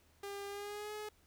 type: tone with pitch glide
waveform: sawtooth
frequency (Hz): 401 to 423.4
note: G4 to G#4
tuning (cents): +39 to +33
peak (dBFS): -38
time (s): 0.23-1.09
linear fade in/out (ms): 5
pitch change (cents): +94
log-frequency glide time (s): 0.48-0.93
effects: added 79 Hz sine -70 dBFS peak until 1.26 s + pink hiss -70 dBFS RMS until 1.26 s